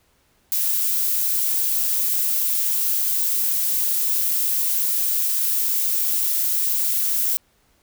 violet noise, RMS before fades -21 dBFS, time 0.52-7.37 s, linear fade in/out 0 ms, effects pink hiss -62 dBFS RMS until 7.82 s

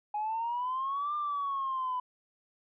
sine exponential two-way sweep, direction up then down, 830.6 to 1200 to 995 Hz, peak -29 dBFS, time 0.14-2 s, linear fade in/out 5 ms, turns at 1.15 s, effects tanh soft clip ceiling -26 dBFS

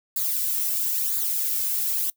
violet noise with flanger, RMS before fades -25 dBFS, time 0.16-2.1 s, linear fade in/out 2 ms, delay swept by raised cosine 0.34 to 2.14 ms, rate 1 Hz, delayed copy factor -0.7, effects noise-tail reverb RT60 0.1 s tail -23 dB re dry

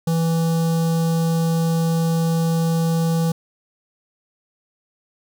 square tone with notch filter, 164.81 Hz, E3, in tune, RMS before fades -19 dBFS, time 0.07-3.32 s, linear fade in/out 5 ms, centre 2100 Hz, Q 0.63, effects none

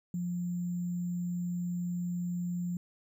sine tone with sample-and-hold, 175.8 Hz, F3, 12 cents sharp, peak -31 dBFS, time 0.14-2.77 s, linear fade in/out 2 ms, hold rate 7350 Hz, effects none

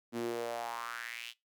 sawtooth tone with high-pass filter sweep, 117.5 Hz, A#2, 14 cents sharp, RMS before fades -39 dBFS, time 0.12-1.34 s, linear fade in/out 50 ms, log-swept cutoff 260 to 3200 Hz, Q 4.1, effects noise-tail reverb RT60 0.2 s tail -21 dB re dry

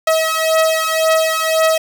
sawtooth beating tone pair, 640 / 641.9 Hz, D#5 / E5, +49 / -46 cents, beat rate 1.9 Hz, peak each -12 dBFS, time 0.07-1.78 s, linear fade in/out 5 ms, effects none

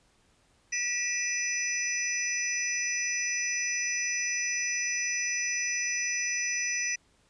sine tone cluster, 1947 / 2406 / 2627 / 5080 / 5930 Hz, B6 / D7 / E7 / D#8 / F#8, -25 / +41 / -7 / +35 / +3 cents, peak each -33 / -36 / -38 / -39 / -31 dBFS, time 0.72-6.96 s, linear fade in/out 10 ms, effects pink hiss -66 dBFS RMS until 7.29 s + resampled to 22050 Hz

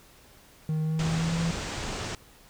triangle tone with pitch glide, 156.2 to 166.45 Hz, D#3 to E3, +7 to +17 cents, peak -23 dBFS, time 0.69-1.51 s, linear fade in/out 2 ms, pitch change +110 cents, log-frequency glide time 0.82-1.36 s
pink low-pass noise, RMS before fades -34 dBFS, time 0.99-2.15 s, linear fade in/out 2 ms, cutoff 8100 Hz, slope 48 dB/octave
effects pink hiss -55 dBFS RMS until 2.49 s

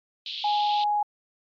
pink band-pass noise, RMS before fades -34 dBFS, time 0.26-0.84 s, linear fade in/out 2 ms, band 3000 to 4100 Hz, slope 48 dB/octave
sine tone, 832 Hz, G#5, 3 cents sharp, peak -21 dBFS, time 0.44-1.03 s, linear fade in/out 5 ms
effects MP3 64 kbps

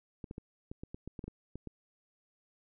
clicks, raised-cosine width 3 ms, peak -29 dBFS, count 12, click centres 0.242 / 0.311 / 0.381 / 0.715 / 0.835 / 0.945 / 1.076 / 1.192 / 1.241 / 1.28 / 1.556 / 1.673 s, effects none

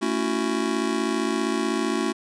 square chord, F# minor seventh, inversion first, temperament just, 222 / 277.5 / 333 / 370 Hz, A3 / C#4 / E4 / F#4, +16 / +2 / +18 / 0 cents, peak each -29 dBFS, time 0.01-2.13 s, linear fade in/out 20 ms, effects resampled to 22050 Hz

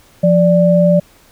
sine tone pair together, 174.61 / 587.3 Hz, F3 / D5, 0 / 0 cents, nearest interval octave + major sixth, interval 2100 cents, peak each -10 dBFS, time 0.23-1 s, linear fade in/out 10 ms, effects pink hiss -48 dBFS RMS until 1.31 s

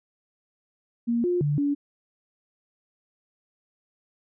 sine tone with pitch steps, 235.1 / 354.9 / 146.1 / 286.1 Hz, A#3 / F4 / D3 / D4, +15 / +28 / -9 / -45 cents, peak -21 dBFS, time 1.07-1.75 s, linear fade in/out 20 ms, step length 170 ms, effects none

